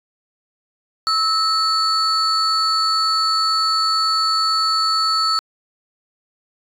sine tone pair together, 1300 / 4449 Hz, E6 / C#8, -24 / +5 cents, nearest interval octave + major sixth, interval 2129 cents, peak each -16 dBFS, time 1.07-5.39 s, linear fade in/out 0 ms, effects tanh soft clip ceiling -12 dBFS

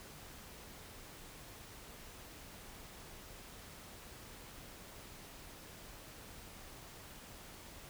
silence, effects pink hiss -53 dBFS RMS until 7.89 s

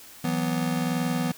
square chord, E suspended second, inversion none, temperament just, 164.81 / 185.42 / 247.2 Hz, E3 / F#3 / B3, 0 / +4 / +2 cents, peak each -29 / -32 / -28 dBFS, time 0.24-1.32 s, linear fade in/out 5 ms, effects white hiss -47 dBFS RMS until 1.37 s

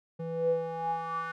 square tone with band-pass filter sweep, 164.81 Hz, E3, in tune, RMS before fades -32 dBFS, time 0.19-1.32 s, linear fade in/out 10 ms, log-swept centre 340 to 1400 Hz, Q 8.3, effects none

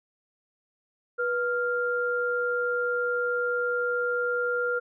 sine tone pair together, 487.6 / 1396.9 Hz, B4 / F6, -22 / 0 cents, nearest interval octave + tritone, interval 1822 cents, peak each -27 dBFS, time 1.18-4.8 s, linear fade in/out 20 ms, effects none

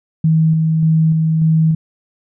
sine tone with tremolo, 159.8 Hz, D#3, 47 cents sharp, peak -9 dBFS, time 0.24-1.75 s, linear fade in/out 5 ms, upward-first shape square, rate 1.7 Hz, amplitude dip 25%, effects none

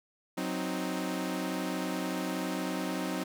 sawtooth chord, C diminished, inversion second, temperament equal, 185 / 261.6 / 311.1 Hz, Gb3 / C4 / Eb4, 0 / 0 / 0 cents, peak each -32 dBFS, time 0.37-3.24 s, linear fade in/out 10 ms, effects none

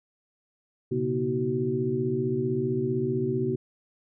sine tone cluster, 120.9 / 136.4 / 241 / 318.3 / 376.2 Hz, B2 / C#3 / B3 / D#4 / F#4, -36 / -28 / -42 / +39 / +29 cents, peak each -34 / -31 / -31 / -35 / -27 dBFS, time 0.91-3.56 s, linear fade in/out 10 ms, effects none

